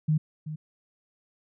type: tone with echo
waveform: sine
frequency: 154.4 Hz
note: D#3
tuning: 13 cents flat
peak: -20 dBFS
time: 0.08-0.18 s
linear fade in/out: 10 ms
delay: 380 ms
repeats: 1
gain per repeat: -12 dB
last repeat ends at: 0.56 s
effects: none